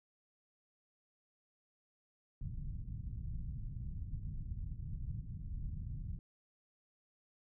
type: low-pass noise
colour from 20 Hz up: pink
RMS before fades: -42 dBFS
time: 2.41-6.19 s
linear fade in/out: 2 ms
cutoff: 150 Hz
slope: 24 dB/octave
effects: none